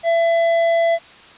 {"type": "tone with tanh clipping", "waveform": "triangle", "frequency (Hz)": 670, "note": "E5", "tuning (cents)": 28, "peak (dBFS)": -15, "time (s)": [0.03, 0.99], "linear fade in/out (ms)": 50, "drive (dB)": 13, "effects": ["white hiss -43 dBFS RMS until 1.37 s", "resampled to 8000 Hz"]}